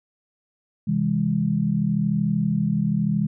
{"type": "chord", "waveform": "sine", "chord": "C augmented", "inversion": "none", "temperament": "just", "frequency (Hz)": [130.81, 163.52, 204.4], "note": ["C3", "E3", "G#3"], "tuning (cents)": [0, -14, -27], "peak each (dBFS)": [-27, -23, -22], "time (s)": [0.87, 3.27], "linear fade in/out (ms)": 10, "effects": []}